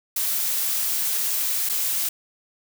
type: noise with dropouts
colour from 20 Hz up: blue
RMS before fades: -24 dBFS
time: 0.16-2.09 s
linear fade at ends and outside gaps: 5 ms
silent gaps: 1.691-1.695 s
effects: none